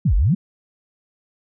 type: exponential two-way sweep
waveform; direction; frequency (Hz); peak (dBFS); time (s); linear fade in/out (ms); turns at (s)
sine; down then up; 215.1 to 41.2 to 215.1; -13; 0.05-0.35; 10; 0.15
effects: none